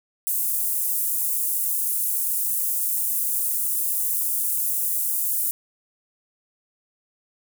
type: high-pass noise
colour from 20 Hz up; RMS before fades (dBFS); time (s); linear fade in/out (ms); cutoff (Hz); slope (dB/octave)
pink; -24; 0.27-5.51; 0; 10000; 24
effects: none